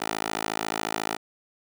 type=tone with high-pass filter; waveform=10% pulse; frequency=54.1 Hz; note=A1; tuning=29 cents flat; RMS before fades=-30 dBFS; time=0-1.17 s; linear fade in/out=10 ms; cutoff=540 Hz; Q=0.87; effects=none